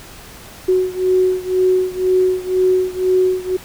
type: beating tone pair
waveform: sine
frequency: 369.6 / 371.6 Hz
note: F#4 / F#4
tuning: -2 / +7 cents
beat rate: 2 Hz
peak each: -15 / -17 dBFS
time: 0.68-3.57 s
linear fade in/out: 10 ms
effects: pink hiss -38 dBFS RMS until 3.64 s